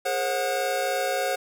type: tone cluster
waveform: square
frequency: 413.2 / 472.7 / 536 / 733 / 1462 Hz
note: G#4 / A#4 / C5 / F#5 / F#6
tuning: -9 / +24 / +42 / -16 / -21 cents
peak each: -34 / -37 / -28 / -29 / -36 dBFS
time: 0.05-1.36 s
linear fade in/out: 10 ms
effects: none